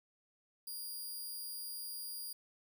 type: tone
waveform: 10% pulse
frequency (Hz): 4822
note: D8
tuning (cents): +45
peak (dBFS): -35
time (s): 0.67-2.33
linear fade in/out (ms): 5
effects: 12-bit